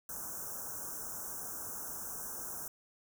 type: band-stop noise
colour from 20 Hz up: white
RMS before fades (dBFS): -42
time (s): 0.09-2.68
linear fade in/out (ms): 2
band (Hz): 1600 to 5600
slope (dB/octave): 96
effects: none